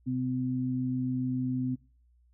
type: tone pair together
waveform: sine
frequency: 127.6 / 255.2 Hz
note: C3 / C4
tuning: -43 / -43 cents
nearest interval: octave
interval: 1200 cents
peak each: -33 / -29 dBFS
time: 0.06-1.76 s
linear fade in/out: 20 ms
effects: noise-tail reverb RT60 0.4 s tail -21 dB re dry + added 60 Hz sine -61 dBFS peak until 2.33 s